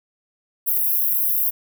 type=high-pass noise; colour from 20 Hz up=white; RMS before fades=-20 dBFS; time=0.66-1.51 s; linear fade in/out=20 ms; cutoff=11000 Hz; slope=96 dB/octave; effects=none